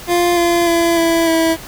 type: tone with pitch steps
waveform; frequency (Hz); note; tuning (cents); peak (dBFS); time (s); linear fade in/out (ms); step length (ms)
25% pulse; 349.2 / 343.4 / 337.7 / 332.1 / 326.6; F4 / F4 / E4 / E4 / E4; 0 / -29 / +42 / +13 / -16; -8; 0.07-1.57; 50; 300
effects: pink hiss -33 dBFS RMS until 1.67 s